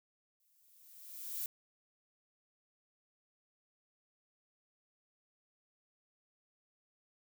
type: noise with exponential growth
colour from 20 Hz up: violet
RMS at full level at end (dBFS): -37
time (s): 0.4-1.46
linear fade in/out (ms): 1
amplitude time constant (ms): 230
effects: none